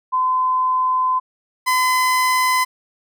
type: tone pair in turn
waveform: sine / 30% pulse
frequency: 1023 / 1017.2 Hz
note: C6 / C6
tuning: -39 / -49 cents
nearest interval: unison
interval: 10 cents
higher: first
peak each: -15 / -12 dBFS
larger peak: second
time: 0.12-1.2 / 1.66-2.65 s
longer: first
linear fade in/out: 20 ms
effects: none